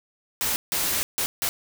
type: noise bursts at uneven times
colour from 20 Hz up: white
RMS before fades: -25 dBFS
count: 4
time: 0.41-0.56 / 0.72-1.03 / 1.18-1.26 / 1.42-1.49 s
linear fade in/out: 0 ms
effects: none